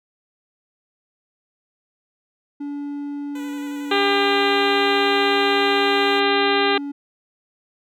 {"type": "tone with pitch glide", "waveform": "triangle", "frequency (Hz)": [287, 283.9], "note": ["D4", "C#4"], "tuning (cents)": [-40, 41], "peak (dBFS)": -24, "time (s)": [2.6, 6.92], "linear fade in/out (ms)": 10, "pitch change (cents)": -19, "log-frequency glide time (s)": [4.09, 4.34]}
{"type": "tone with vibrato", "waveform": "10% pulse", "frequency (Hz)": 495.1, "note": "B4", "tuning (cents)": 4, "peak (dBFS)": -29, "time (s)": [3.35, 6.2], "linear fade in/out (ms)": 5, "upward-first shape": "square", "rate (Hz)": 11, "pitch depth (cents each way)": 23}
{"type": "harmonic tone", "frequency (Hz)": 400, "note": "G4", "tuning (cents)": 35, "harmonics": [1, 2, 3, 4, 5, 6, 7, 8, 9, 10], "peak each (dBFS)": [-20, -23, -25, -26, -27, -28, -28, -29, -30, -30], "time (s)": [3.91, 6.78], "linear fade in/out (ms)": 5}
{"effects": []}